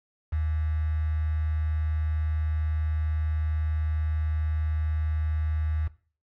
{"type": "tone with quantisation", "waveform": "sine", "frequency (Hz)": 77.78, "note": "D#2", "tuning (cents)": 0, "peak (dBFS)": -24, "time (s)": [0.32, 5.88], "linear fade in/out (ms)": 10, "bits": 7, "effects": ["noise-tail reverb RT60 0.4 s tail -18 dB re dry", "low-pass 2000 Hz 12 dB/octave"]}